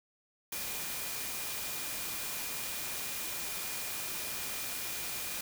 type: tone in noise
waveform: sine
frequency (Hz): 2424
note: D#7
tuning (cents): -46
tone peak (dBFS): -48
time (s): 0.52-5.41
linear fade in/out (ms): 5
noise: white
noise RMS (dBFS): -38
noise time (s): 0.52-5.41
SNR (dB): -13
effects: none